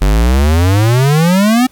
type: exponential sweep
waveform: square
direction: up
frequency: 46.5 to 261 Hz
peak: -8 dBFS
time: 0.01-1.67 s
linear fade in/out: 10 ms
effects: pink hiss -48 dBFS RMS until 1.71 s